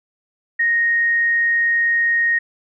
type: tone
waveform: sine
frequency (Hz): 1864.7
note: A#6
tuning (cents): 0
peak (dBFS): -14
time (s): 0.59-2.39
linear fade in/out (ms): 10
effects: none